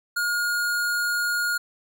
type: tone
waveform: square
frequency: 1430 Hz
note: F6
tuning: 41 cents sharp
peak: -23 dBFS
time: 0.16-1.58 s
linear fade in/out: 10 ms
effects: none